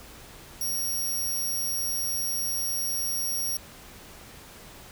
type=tone; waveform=10% pulse; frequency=5630 Hz; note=F8; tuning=13 cents sharp; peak=-21 dBFS; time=0.61-3.57 s; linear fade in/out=2 ms; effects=pink hiss -47 dBFS RMS until 4.91 s